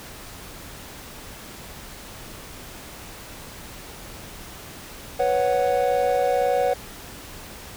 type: chord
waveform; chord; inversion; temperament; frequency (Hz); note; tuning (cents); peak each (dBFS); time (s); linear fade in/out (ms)
triangle; B suspended second; none; just; 493.9 / 555.6 / 740.8; B4 / C#5 / F#5; 0 / +4 / +2; -21; 5.19-6.74; 10
effects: pink hiss -40 dBFS RMS until 7.76 s